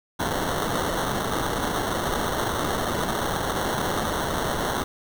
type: noise with sample-and-hold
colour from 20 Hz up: white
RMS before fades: -26 dBFS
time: 0.19-4.84 s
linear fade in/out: 10 ms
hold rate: 2450 Hz
effects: none